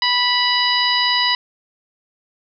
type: harmonic tone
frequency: 984 Hz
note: B5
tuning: 7 cents flat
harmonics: 1 / 2 / 3 / 4 / 5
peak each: -21 / -21 / -21 / -21 / -21 dBFS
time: 0.02-1.35 s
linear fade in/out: 2 ms
effects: none